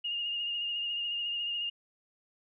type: tone with vibrato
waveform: sine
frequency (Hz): 2836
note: F7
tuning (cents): +26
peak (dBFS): -31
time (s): 0.04-1.7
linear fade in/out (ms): 10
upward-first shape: triangle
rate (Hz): 14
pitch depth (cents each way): 32
effects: none